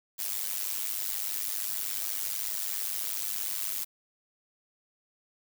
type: noise with amplitude modulation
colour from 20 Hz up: blue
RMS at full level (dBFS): -29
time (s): 0.18-3.85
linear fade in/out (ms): 20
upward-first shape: sine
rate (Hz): 100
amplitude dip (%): 95
effects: none